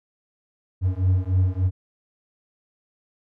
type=beating tone pair; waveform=triangle; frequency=91.1 / 94.5 Hz; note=F#2 / F#2; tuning=-26 / +37 cents; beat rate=3.4 Hz; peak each=-19 / -19 dBFS; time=0.81-1.71 s; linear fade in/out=50 ms; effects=none